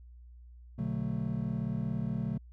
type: chord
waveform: triangle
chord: B minor seventh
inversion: none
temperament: just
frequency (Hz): 123.47 / 148.16 / 185.21 / 222.2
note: B2 / D3 / F#3 / A3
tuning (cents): 0 / +16 / +2 / +17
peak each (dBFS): -34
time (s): 0.78-2.38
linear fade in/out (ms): 10
effects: tanh soft clip ceiling -20 dBFS + added 60 Hz sine -49 dBFS peak until 2.52 s